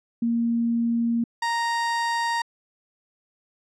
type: tone pair in turn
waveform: sine / 30% pulse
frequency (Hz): 233.1 / 932.4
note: A#3 / A#5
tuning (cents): 0 / 0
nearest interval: 2 octaves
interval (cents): 2400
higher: second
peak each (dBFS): -20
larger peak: neither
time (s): 0.22-1.24 / 1.42-2.42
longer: first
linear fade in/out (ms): 5
effects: low-pass 7000 Hz 12 dB/octave

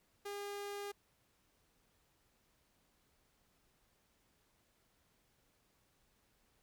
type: tone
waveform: sawtooth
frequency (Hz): 405.4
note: G#4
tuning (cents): -42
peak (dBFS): -38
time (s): 0.25-0.92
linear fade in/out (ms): 10
effects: pink hiss -75 dBFS RMS until 6.62 s

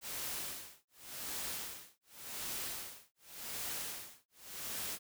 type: noise with tremolo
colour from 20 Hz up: white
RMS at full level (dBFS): -40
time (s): 0.01-4.99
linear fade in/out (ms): 50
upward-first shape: sine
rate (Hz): 0.88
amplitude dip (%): 100
effects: none

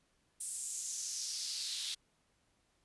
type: noise with high-pass filter sweep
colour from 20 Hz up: pink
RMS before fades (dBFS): -40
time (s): 0.4-1.95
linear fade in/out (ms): 10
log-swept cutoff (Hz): 8900 to 3600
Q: 3.2
effects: pink hiss -75 dBFS RMS until 2.84 s + resampled to 24000 Hz

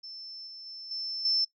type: tone with level steps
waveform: sine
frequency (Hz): 5310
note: E8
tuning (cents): +12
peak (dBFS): -40 / -42 / -40 / -32 / -23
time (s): 0.03-1.45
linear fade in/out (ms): 10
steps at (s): 0.47 / 0.66 / 0.91 / 1.25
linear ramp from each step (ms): 2
effects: noise-tail reverb RT60 0.1 s tail -22 dB re dry

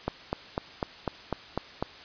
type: click train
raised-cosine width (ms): 1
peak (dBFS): -13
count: 8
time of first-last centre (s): 0.08-1.826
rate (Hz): 4.01
effects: white hiss -47 dBFS RMS until 2.04 s + resampled to 11025 Hz

